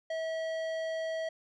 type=tone with tanh clipping; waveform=sine; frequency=646 Hz; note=E5; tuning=35 cents flat; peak=-34 dBFS; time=0.1-1.29 s; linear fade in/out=5 ms; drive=14 dB; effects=none